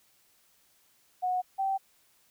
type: tone pair in turn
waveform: sine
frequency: 732 / 775.5 Hz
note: F#5 / G5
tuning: -19 / -19 cents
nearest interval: minor second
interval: 100 cents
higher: second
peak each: -26 dBFS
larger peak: neither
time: 1.22-1.42 / 1.58-1.78 s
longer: neither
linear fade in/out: 20 ms
effects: white hiss -66 dBFS RMS until 2.3 s